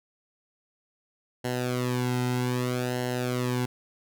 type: tone with flanger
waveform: sawtooth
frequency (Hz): 124.6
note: B2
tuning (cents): +16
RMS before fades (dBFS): -28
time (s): 1.44-3.66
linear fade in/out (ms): 10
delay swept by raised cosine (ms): 0.83 to 1.76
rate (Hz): 0.63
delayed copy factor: -0.8
effects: none